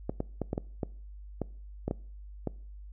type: clicks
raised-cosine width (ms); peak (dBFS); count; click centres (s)
2; -17; 10; 0.095 / 0.204 / 0.417 / 0.531 / 0.579 / 0.832 / 1.417 / 1.88 / 1.911 / 2.473
effects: noise-tail reverb RT60 0.5 s tail -23 dB re dry + added 50 Hz sine -43 dBFS peak until 2.92 s